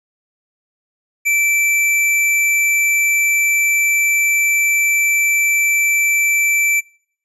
sine tone with hard clipping, 2330 Hz, D7, 14 cents flat, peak -14 dBFS, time 1.25-6.81 s, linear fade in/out 20 ms, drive 18 dB, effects noise-tail reverb RT60 0.6 s tail -25 dB re dry + resampled to 32000 Hz

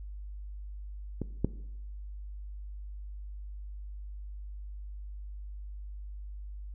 clicks, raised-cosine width 3 ms, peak -19 / -13 dBFS, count 2, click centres 1.217 / 1.446 s, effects noise-tail reverb RT60 0.8 s tail -17 dB re dry + added 50 Hz sine -39 dBFS peak until 6.74 s

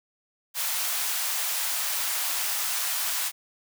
white high-pass noise, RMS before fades -28 dBFS, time 0.54-3.32 s, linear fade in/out 50 ms, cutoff 690 Hz, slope 24 dB/octave, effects none

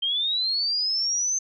sine linear sweep, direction up, 3125 to 6272 Hz, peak -22 dBFS, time 0.02-1.39 s, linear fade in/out 10 ms, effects none

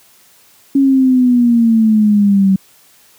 sine exponential sweep, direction down, 277.2 to 190 Hz, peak -7 dBFS, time 0.75-2.56 s, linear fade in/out 5 ms, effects white hiss -48 dBFS RMS until 3.18 s + high-pass 60 Hz 12 dB/octave

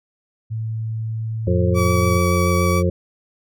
sine tone with pitch glide, 111.2 to 112.04 Hz, A2 to A2, +19 to +32 cents, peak -22 dBFS, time 0.5-2.19 s, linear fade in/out 20 ms, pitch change +13 cents, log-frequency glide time 0.97-1.93 s
harmonic tone, 88.8 Hz, F2, 29 cents sharp, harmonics 1 / 2 / 4 / 5 / 6, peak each -18 / -21 / -24 / -26 / -24 dBFS, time 1.47-2.9 s, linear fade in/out 5 ms
30% pulse tone with vibrato, 1145 Hz, D6, 44 cents flat, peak -19 dBFS, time 1.74-2.83 s, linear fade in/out 50 ms, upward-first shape sine, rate 7 Hz, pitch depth 10 cents each way
effects none

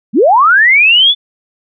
sine linear sweep, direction up, 173.6 to 3520 Hz, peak -4 dBFS, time 0.13-1.15 s, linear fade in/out 50 ms, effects none

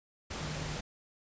sine tone in noise, 152 Hz, D#3, 40 cents flat, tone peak -39 dBFS, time 0.4-0.77 s, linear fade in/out 10 ms, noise pink, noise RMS -39 dBFS, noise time 0.3-0.81 s, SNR -3 dB, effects resampled to 16000 Hz

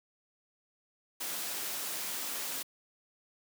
white noise, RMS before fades -37 dBFS, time 1.2-2.63 s, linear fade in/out 10 ms, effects high-pass 200 Hz 12 dB/octave

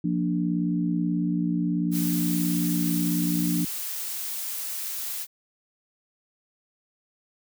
sine chord, Bb major, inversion second, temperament equal, 174.61 / 233.1 / 293.7 Hz, F3 / Bb3 / D4, 0 / 0 / 0 cents, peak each -25 / -30 / -27 dBFS, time 0.04-3.65 s, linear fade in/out 5 ms
blue noise, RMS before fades -32 dBFS, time 1.91-5.27 s, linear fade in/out 50 ms
effects none

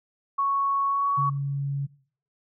sine tone with pitch glide, 1108.7 to 1122.2 Hz, C#6 to C#6, 0 to +21 cents, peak -21 dBFS, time 0.38-1.3 s, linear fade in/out 10 ms, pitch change +21 cents, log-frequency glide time 0.88-1.07 s
sine tone, 139.9 Hz, C#3, 16 cents sharp, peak -25 dBFS, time 1.17-1.87 s, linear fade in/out 20 ms
effects noise-tail reverb RT60 0.5 s tail -20 dB re dry

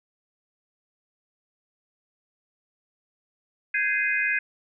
sine chord, Ab major seventh, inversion third, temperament just, 1557.4 / 1661.2 / 2077 / 2492 Hz, G6 / Ab6 / C7 / Eb7, -12 / 0 / -13 / +2 cents, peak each -31 / -26 / -27 / -27 dBFS, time 3.74-4.39 s, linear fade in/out 5 ms, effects none

